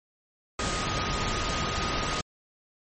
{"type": "tone in noise", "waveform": "sine", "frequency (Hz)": 1244.5, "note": "D#6", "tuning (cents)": 0, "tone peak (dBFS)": -34, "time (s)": [0.59, 2.21], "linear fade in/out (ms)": 2, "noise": "pink", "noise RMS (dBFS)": -29, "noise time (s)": [0.59, 2.21], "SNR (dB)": -8, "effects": ["MP3 32 kbps"]}